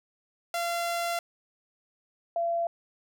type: tone pair in turn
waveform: sawtooth / sine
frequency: 686 / 679.7 Hz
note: F5 / F5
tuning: -31 / -47 cents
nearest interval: unison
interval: 16 cents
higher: first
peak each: -24 / -25 dBFS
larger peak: first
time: 0.54-1.19 / 2.36-2.67 s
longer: first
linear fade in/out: 2 ms
effects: none